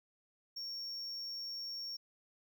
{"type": "tone", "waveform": "triangle", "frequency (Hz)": 5510, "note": "F8", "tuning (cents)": -24, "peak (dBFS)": -39, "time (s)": [0.56, 1.97], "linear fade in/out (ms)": 10, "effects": []}